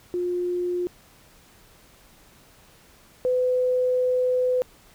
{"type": "tone pair in turn", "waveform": "sine", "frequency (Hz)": [355.4, 503.9], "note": ["F4", "B4"], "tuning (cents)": [30, 35], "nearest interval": "tritone", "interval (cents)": 605, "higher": "second", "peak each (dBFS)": [-23, -19], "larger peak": "second", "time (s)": [[0.14, 0.87], [3.25, 4.62]], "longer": "second", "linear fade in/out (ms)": 0, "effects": ["pink hiss -54 dBFS RMS until 4.94 s"]}